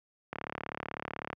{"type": "click train", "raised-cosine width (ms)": 0.5, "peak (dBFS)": -20, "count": 37, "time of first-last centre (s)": [0.33, 1.33], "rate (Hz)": 36, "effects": ["high-pass 100 Hz 12 dB/octave"]}